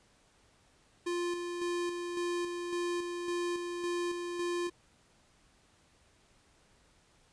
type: tone with tremolo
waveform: square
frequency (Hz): 349.2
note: F4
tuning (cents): 0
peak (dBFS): -32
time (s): 1.06-4.7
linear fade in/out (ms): 10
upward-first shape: square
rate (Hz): 1.8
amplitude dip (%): 40
effects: pink hiss -66 dBFS RMS until 7.32 s + resampled to 22050 Hz